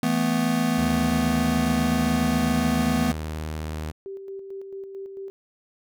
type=chord; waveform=square; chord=E suspended fourth; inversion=none; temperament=just; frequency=164.81 / 219.8 / 247.2 Hz; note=E3 / A3 / B3; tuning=0 / -2 / +2 cents; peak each=-28 / -26 / -24 dBFS; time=0.03-3.12 s; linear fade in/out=2 ms
type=tone with vibrato; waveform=sawtooth; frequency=77.78 Hz; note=D#2; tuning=in tune; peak=-25 dBFS; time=0.77-3.92 s; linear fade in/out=20 ms; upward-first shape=square; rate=19 Hz; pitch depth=33 cents each way
type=tone with tremolo; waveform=sine; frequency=390.1 Hz; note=G4; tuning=8 cents flat; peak=-32 dBFS; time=4.06-5.3 s; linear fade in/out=0 ms; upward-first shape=square; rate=4.5 Hz; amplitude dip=40%
effects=none